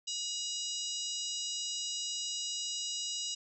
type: harmonic tone with a mistuned harmonic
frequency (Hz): 962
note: B5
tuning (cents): -46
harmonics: 3 / 4 / 5 / 6 / 7 / 8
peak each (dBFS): -40 / -41 / -42 / -43 / -43 / -44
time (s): 0.07-3.35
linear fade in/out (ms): 10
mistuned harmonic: 5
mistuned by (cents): +58
effects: none